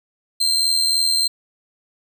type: tone with amplitude modulation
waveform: 35% pulse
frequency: 4150 Hz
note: C8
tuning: 15 cents flat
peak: -12 dBFS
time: 0.4-1.28 s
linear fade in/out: 10 ms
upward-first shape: sine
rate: 83.2 Hz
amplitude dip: 55%
effects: none